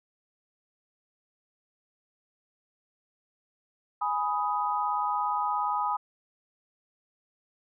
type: chord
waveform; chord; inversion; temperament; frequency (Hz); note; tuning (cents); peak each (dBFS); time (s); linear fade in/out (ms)
sine; G# minor; none; equal with one note detuned; 830.6 / 987.8 / 1251; G#5 / B5 / D#6; 0 / 0 / +9; -30; 4.01-5.97; 10
effects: none